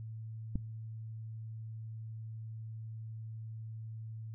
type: click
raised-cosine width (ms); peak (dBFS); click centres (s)
5; -20; 0.556
effects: noise-tail reverb RT60 0.8 s tail -24 dB re dry + added 111 Hz sine -41 dBFS peak until 4.34 s